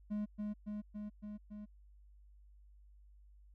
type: tone with echo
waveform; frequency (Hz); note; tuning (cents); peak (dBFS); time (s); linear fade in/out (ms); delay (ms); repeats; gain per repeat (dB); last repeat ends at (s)
triangle; 209.1; G#3; +12; -33; 0.1-0.26; 20; 280; 5; -2; 1.66
effects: added 50 Hz sine -58 dBFS peak until 3.54 s